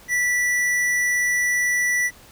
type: tone with hard clipping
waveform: sine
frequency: 1963 Hz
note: B6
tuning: 11 cents flat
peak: -20 dBFS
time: 0.08-2.11 s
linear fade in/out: 50 ms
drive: 12 dB
effects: pink hiss -48 dBFS RMS until 2.31 s